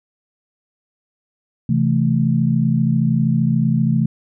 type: chord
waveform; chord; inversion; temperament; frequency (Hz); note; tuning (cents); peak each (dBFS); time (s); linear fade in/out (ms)
sine; A minor; first; just; 132 / 165 / 220; C3 / E3 / A3; +16 / +2 / 0; -18; 1.69-4.06; 5
effects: none